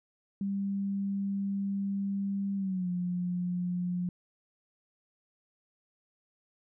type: tone with pitch glide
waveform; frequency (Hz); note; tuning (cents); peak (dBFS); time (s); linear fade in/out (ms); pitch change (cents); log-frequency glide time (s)
sine; 197.8 to 178.27; G3 to F3; +16 to +36; -29; 0.41-4.09; 2; -180; 2.56-2.89
effects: none